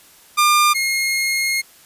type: tone pair in turn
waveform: sawtooth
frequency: 1200 / 2147 Hz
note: D6 / C7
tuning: +37 / +44 cents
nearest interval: minor seventh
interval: 1007 cents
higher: second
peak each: -8 / -14 dBFS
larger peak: first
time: 0.37-0.74 / 0.74-1.62 s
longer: second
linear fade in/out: 20 ms
effects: white hiss -48 dBFS RMS until 1.85 s + resampled to 32000 Hz